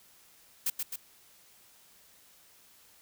blue noise with echo, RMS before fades -29 dBFS, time 0.66-0.7 s, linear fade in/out 5 ms, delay 130 ms, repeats 2, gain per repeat -4 dB, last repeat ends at 0.96 s, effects white hiss -60 dBFS RMS until 3.01 s

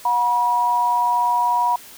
sine tone pair together, 723 / 965.1 Hz, F#5 / B5, -40 / -40 cents, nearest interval perfect fourth, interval 500 cents, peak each -24 / -16 dBFS, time 0.05-1.76 s, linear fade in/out 5 ms, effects white hiss -42 dBFS RMS until 1.97 s

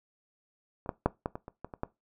clicks, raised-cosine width 1 ms, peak -29 / -16 / -9 / -16 / -23 / -28 / -24 / -27 / -17 dBFS, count 9, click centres 0.861 / 0.892 / 1.06 / 1.259 / 1.355 / 1.481 / 1.646 / 1.738 / 1.834 s, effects noise-tail reverb RT60 0.2 s tail -19 dB re dry

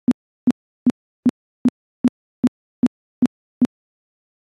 sine tone bursts, 246.9 Hz, B3, in tune, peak -8 dBFS, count 10, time 0.08-3.65 s, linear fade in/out 0 ms, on 33 ms, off 360 ms, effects high-pass 150 Hz 12 dB/octave + AAC 32 kbps

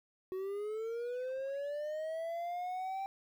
triangle linear sweep, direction up, 370 to 784 Hz, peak -34 dBFS, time 0.32-3.06 s, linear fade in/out 0 ms, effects 11-bit

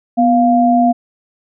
sine tone pair together, 245.8 / 699 Hz, B3 / F5, -8 / +1 cents, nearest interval octave + tritone, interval 1809 cents, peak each -11 dBFS, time 0.17-0.93 s, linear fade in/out 20 ms, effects none

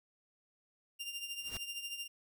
sawtooth tone with tremolo, 2794 Hz, F7, in tune, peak -34 dBFS, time 0.99-2.08 s, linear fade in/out 20 ms, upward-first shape triangle, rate 13 Hz, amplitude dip 70%
pink noise with exponential growth, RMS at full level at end -42 dBFS, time 1.37-1.57 s, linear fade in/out 1 ms, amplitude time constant 43 ms
effects none

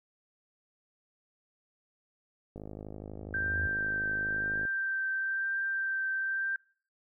click train, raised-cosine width 2 ms, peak -29 dBFS, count 110, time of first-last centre 2.56-4.652 s, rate 52.1 Hz
sine tone with exponential growth, 82.41 Hz, E2, in tune, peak -31 dBFS, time 2.61-3.67 s, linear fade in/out 5 ms, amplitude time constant 230 ms
sine tone with vibrato, 1568 Hz, G6, in tune, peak -29 dBFS, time 3.34-6.56 s, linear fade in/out 2 ms, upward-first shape triangle, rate 1 Hz, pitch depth 13 cents each way
effects noise-tail reverb RT60 0.5 s tail -25 dB re dry

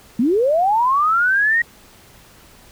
sine linear sweep, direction up, 212.9 to 1902 Hz, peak -13 dBFS, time 0.19-1.62 s, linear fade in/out 5 ms, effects pink hiss -47 dBFS RMS until 2.71 s

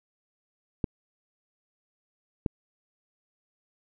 clicks, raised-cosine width 3 ms, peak -13 dBFS, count 2, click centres 0.842 / 2.462 s, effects none

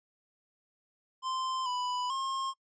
square tone with pitch steps, 1040 / 992 / 1070 Hz, C6 / B5 / C6, -11 / +7 / +38 cents, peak -32 dBFS, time 1.22-2.54 s, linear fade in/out 50 ms, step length 440 ms, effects noise-tail reverb RT60 0.1 s tail -25 dB re dry + resampled to 16000 Hz

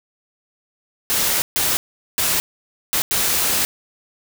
white noise bursts at uneven times, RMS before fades -19 dBFS, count 5, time 1.1-1.42 / 1.56-1.77 / 2.18-2.4 / 2.93-3.02 / 3.11-3.65 s, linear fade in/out 0 ms, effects none

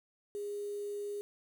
sine tone with quantisation, 409.6 Hz, G#4, 24 cents flat, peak -36 dBFS, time 0.35-1.21 s, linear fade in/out 0 ms, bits 9, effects none

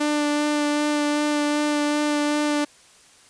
sawtooth tone with vibrato, 295.9 Hz, D4, 13 cents sharp, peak -16 dBFS, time 0-2.65 s, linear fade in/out 10 ms, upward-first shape sine, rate 2.6 Hz, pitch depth 12 cents each way, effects white hiss -52 dBFS RMS until 3.29 s + resampled to 22050 Hz

